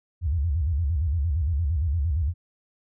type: tone with vibrato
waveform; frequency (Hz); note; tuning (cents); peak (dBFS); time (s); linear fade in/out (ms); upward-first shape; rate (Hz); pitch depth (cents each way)
sine; 77.1; D#2; -15; -21; 0.21-2.34; 50; square; 8.7; 190
effects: none